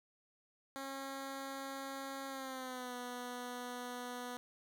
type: tone with pitch glide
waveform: 10% pulse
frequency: 271.6 to 246.2 Hz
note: C#4 to B3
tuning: -35 to -5 cents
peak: -34 dBFS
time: 0.76-4.37 s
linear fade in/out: 0 ms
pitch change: -170 cents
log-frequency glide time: 2.28-2.95 s
effects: none